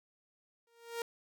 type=tone with exponential growth; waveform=sawtooth; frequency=466.2 Hz; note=A#4; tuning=in tune; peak=-29 dBFS; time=0.67-1.02 s; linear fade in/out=2 ms; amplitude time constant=74 ms; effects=none